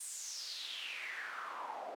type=noise with band-pass filter sweep; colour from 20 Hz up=pink; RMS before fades=-44 dBFS; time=0-1.95 s; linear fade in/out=10 ms; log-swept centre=9000 to 640 Hz; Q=5.2; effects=high-pass 300 Hz 12 dB/octave